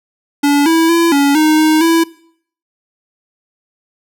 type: tone with pitch steps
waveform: square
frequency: 286.6 / 327.3 / 336.3 / 282.3 / 309.7 / 311.8 / 330.6 Hz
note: D4 / E4 / E4 / C#4 / D#4 / D#4 / E4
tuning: -42 / -12 / +35 / +32 / -8 / +4 / +5 cents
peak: -9 dBFS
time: 0.43-2.04 s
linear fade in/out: 10 ms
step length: 230 ms
effects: noise-tail reverb RT60 0.6 s tail -21 dB re dry